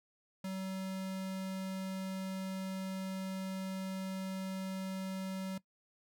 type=tone; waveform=square; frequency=190 Hz; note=F#3; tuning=46 cents sharp; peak=-38 dBFS; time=0.44-5.58 s; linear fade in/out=5 ms; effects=noise-tail reverb RT60 0.1 s tail -19 dB re dry